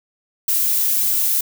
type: noise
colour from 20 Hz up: violet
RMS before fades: -18 dBFS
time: 0.48-1.41 s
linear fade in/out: 5 ms
effects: none